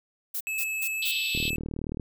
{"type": "noise bursts", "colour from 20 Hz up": "violet", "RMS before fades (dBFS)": -31, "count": 4, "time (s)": [0.34, 1.118], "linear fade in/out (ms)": 10, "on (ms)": 67, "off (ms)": 170}
{"type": "tone with pitch glide", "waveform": "square", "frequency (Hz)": [2600, 2617], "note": ["E7", "E7"], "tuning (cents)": [-24, -13], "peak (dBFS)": -29, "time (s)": [0.47, 1.56], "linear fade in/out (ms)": 0, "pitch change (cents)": 11, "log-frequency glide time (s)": [0.93, 1.03]}
{"type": "band-pass noise", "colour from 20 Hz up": "white", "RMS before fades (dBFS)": -32, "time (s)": [1.02, 1.5], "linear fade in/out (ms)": 5, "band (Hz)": [3000, 4000], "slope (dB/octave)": 48}
{"type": "click train", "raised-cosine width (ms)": 3, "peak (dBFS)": -20, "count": 26, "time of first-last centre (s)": [1.35, 1.998], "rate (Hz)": 38.6}
{"effects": []}